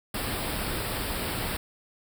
pink band-stop noise, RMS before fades -31 dBFS, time 0.14-1.57 s, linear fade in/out 5 ms, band 5200 to 7900 Hz, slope 96 dB/octave, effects none

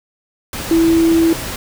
sine tone in noise, 329.6 Hz, E4, in tune, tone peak -9 dBFS, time 0.71-1.33 s, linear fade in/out 2 ms, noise pink, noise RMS -25 dBFS, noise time 0.53-1.56 s, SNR +13 dB, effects none

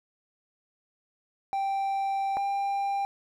triangle tone pair in turn, 784 / 794.9 Hz, G5 / G5, 0 / +24 cents, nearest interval unison, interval 24 cents, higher second, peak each -24 dBFS, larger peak neither, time 1.53-2.37 / 2.37-3.05 s, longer first, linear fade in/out 0 ms, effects none

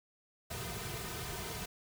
pink noise with comb filter, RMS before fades -41 dBFS, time 0.5-1.66 s, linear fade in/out 10 ms, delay 3.6 ms, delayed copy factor -0.95, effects none

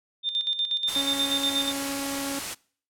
sine tone with tremolo, 3600 Hz, A7, 39 cents sharp, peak -22 dBFS, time 0.23-1.73 s, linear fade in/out 50 ms, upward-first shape square, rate 8.3 Hz, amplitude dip 65%
white noise, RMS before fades -32 dBFS, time 0.87-2.55 s, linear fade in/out 20 ms
sawtooth tone, 277.2 Hz, C#4, in tune, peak -26 dBFS, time 0.96-2.39 s, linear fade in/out 0 ms
effects noise-tail reverb RT60 0.5 s tail -24 dB re dry + low-pass 11000 Hz 12 dB/octave

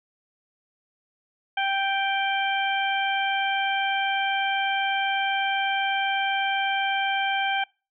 harmonic tone, 784 Hz, G5, in tune, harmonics 1 / 2 / 3 / 4, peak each -25 / -28 / -30 / -31 dBFS, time 1.57-7.64 s, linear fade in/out 5 ms, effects noise-tail reverb RT60 0.3 s tail -25 dB re dry

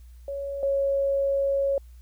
sine tone pair in turn, 558 / 552.5 Hz, C#5 / C#5, +11 / -6 cents, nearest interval unison, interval 17 cents, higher first, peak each -29 / -21 dBFS, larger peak second, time 0.28-0.63 / 0.63-1.78 s, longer second, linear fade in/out 2 ms, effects added 60 Hz sine -44 dBFS peak until 2.01 s + white hiss -65 dBFS RMS until 2.01 s

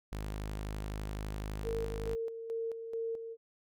sawtooth tone, 51.91 Hz, G#1, in tune, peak -33 dBFS, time 0.12-2.15 s, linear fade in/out 0 ms
sine tone with tremolo, 455.7 Hz, A#4, 39 cents flat, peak -33 dBFS, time 1.63-3.37 s, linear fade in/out 50 ms, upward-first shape square, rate 2.3 Hz, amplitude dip 55%
effects none

